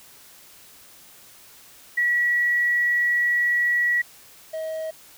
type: tone pair in turn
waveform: sine / triangle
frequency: 1931 / 636.1 Hz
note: B6 / D#5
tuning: -39 / +38 cents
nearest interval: octave + perfect fifth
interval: 1923 cents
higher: first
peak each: -18 / -25 dBFS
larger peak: first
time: 1.97-4.02 / 4.53-4.91 s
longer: first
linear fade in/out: 10 ms
effects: white hiss -49 dBFS RMS until 5.17 s